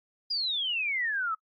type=exponential sweep; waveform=sine; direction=down; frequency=4954 to 1264 Hz; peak=-27 dBFS; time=0.3-1.35 s; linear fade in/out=10 ms; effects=noise-tail reverb RT60 0.1 s tail -22 dB re dry + AAC 32 kbps